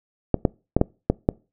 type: clicks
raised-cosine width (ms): 2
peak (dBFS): -3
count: 6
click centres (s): 0.343 / 0.452 / 0.766 / 0.814 / 1.1 / 1.289
effects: noise-tail reverb RT60 0.3 s tail -24 dB re dry